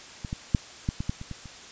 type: clicks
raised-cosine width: 5 ms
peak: -21 / -18 / -7 / -13 / -17 / -14 / -25 / -23 / -30 dBFS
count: 9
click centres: 0.248 / 0.329 / 0.548 / 0.889 / 1.005 / 1.095 / 1.214 / 1.313 / 1.457 s
effects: white hiss -45 dBFS RMS until 1.71 s + resampled to 16000 Hz